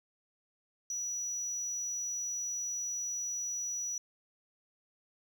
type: tone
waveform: sine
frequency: 5870 Hz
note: F#8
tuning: 15 cents flat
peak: -32 dBFS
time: 0.9-3.98 s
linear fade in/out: 2 ms
effects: tanh soft clip ceiling -32 dBFS + 10-bit